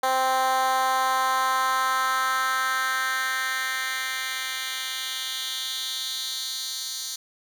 10% pulse tone with high-pass filter sweep, 261.2 Hz, C4, 3 cents flat, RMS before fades -26 dBFS, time 0.03-7.16 s, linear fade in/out 5 ms, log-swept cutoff 670 to 5000 Hz, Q 2.4, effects none

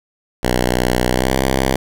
5% pulse tone with pitch glide, 61.74 to 65.79 Hz, B1 to C2, 0 to +10 cents, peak -3 dBFS, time 0.43-1.76 s, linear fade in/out 5 ms, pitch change +110 cents, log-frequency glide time 1.07-1.37 s, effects none

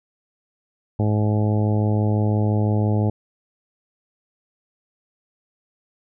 harmonic tone, 105.9 Hz, G#2, 34 cents sharp, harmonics 1 / 2 / 3 / 4 / 5 / 6 / 7 / 8, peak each -18 / -24 / -28 / -30 / -32 / -34 / -35 / -36 dBFS, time 0.99-3.1 s, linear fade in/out 5 ms, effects none

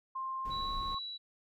sine tone with pitch glide, 1055 to 1089.1 Hz, C6 to C#6, +14 to -31 cents, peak -35 dBFS, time 0.15-0.99 s, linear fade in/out 10 ms, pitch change +55 cents, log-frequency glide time 0.41-0.73 s
brown noise, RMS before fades -43 dBFS, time 0.45-0.95 s, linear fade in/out 5 ms
sine tone with tremolo, 3924 Hz, B7, 12 cents flat, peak -38 dBFS, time 0.5-1.18 s, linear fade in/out 20 ms, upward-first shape sine, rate 2.5 Hz, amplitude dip 30%
effects none

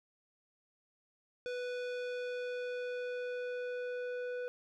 square tone with low-pass filter sweep, 494.3 Hz, B4, 1 cent sharp, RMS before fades -39 dBFS, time 1.46-4.48 s, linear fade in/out 0 ms, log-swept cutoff 4300 to 1700 Hz, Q 0.84, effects none

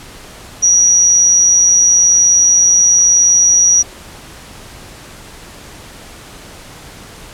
sine tone with amplitude modulation, 5790 Hz, F#8, 38 cents flat, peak -4 dBFS, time 0.62-3.83 s, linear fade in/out 20 ms, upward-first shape sine, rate 181 Hz, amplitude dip 45%, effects pink hiss -35 dBFS RMS until 7.33 s + low-pass 11000 Hz 12 dB/octave

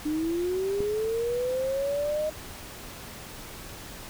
sine linear sweep, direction up, 298.3 to 622 Hz, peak -25 dBFS, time 0.05-2.3 s, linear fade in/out 10 ms
click, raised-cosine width 3 ms, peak -19 dBFS, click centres 0.805 s
effects pink hiss -42 dBFS RMS until 4.09 s

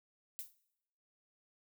violet noise with exponential decay, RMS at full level -39 dBFS, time 0.39-0.55 s, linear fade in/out 0 ms, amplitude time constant 33 ms, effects noise-tail reverb RT60 0.8 s tail -19 dB re dry

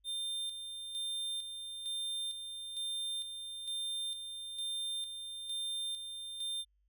square tone with tremolo, 3600 Hz, A7, 39 cents sharp, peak -36 dBFS, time 0.04-6.65 s, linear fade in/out 50 ms, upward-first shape square, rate 1.1 Hz, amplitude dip 50%, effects added 50 Hz sine -70 dBFS peak until 6.88 s

